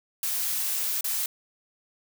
blue noise with dropouts, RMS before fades -28 dBFS, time 0.23-1.26 s, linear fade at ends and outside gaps 2 ms, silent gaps 1.009-1.043 s, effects none

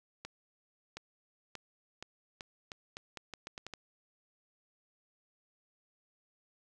accelerating click train, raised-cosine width 0.2 ms, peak -25 dBFS, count 13, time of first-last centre 0.25-3.737 s, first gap 720 ms, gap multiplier 0.81, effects none

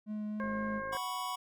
triangle tone with vibrato, 211.8 Hz, G#3, 34 cents sharp, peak -33 dBFS, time 0.06-0.82 s, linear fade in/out 50 ms, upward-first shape triangle, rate 3.8 Hz, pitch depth 9 cents each way
harmonic tone, 536 Hz, C5, 42 cents sharp, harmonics 1 / 2 / 3 / 4, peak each -40 / -40 / -41 / -53 dBFS, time 0.4-0.97 s, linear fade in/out 0 ms
click train, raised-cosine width 2 ms, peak -37 dBFS, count 28, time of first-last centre 0.44-0.949 s, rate 53 Hz
square chord, F# suspended fourth, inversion none, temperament equal, 740 / 987.8 / 1108.7 Hz, F#5 / B5 / C#6, 0 / 0 / 0 cents, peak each -43 / -39 / -40 dBFS, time 0.92-1.36 s, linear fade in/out 10 ms
effects none

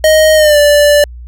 square tone with pitch glide, 624 to 585.6 Hz, D#5 to D5, +5 to -5 cents, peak -5 dBFS, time 0.04-1.04 s, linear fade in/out 2 ms, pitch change -110 cents, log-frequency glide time 0.35-0.58 s, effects added 60 Hz sine -26 dBFS peak until 1.27 s

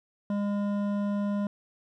sine tone with hard clipping, 203.4 Hz, G#3, 36 cents flat, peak -28 dBFS, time 0.3-1.47 s, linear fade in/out 2 ms, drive 11 dB, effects none

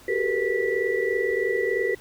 sine tone cluster, 376.9 / 400 / 449.6 / 487.5 / 1959 Hz, F#4 / G4 / A4 / B4 / B6, +32 / +35 / +37 / -23 / -15 cents, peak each -28 dBFS, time 0.08-1.95 s, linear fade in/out 5 ms, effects pink hiss -50 dBFS RMS until 2 s

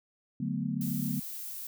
sine chord, B minor seventh, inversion first, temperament equal, 146.83 / 185 / 220 / 246.9 Hz, D3 / F#3 / A3 / B3, 0 / 0 / 0 / 0 cents, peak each -35 dBFS, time 0.4-1.2 s, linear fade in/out 5 ms
violet noise, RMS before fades -40 dBFS, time 0.81-1.67 s, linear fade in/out 2 ms
effects none

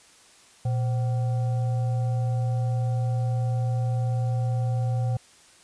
sine tone with frequency modulation, 119.8 Hz, A#2, 48 cents sharp, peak -22 dBFS, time 0.65-5.17 s, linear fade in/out 5 ms, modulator 642 Hz, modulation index 0.32, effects white hiss -54 dBFS RMS until 5.63 s + resampled to 22050 Hz

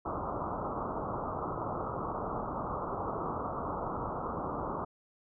white low-pass noise, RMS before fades -36 dBFS, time 0.05-4.85 s, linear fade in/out 10 ms, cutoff 1300 Hz, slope 96 dB/octave, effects none

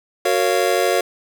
square chord, Gb major seventh, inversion none, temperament just, 370 / 462.5 / 555 / 693.7 Hz, Gb4 / Bb4 / Db5 / F5, 0 / -14 / +2 / -12 cents, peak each -22 dBFS, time 0.25-1.01 s, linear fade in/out 5 ms, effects none

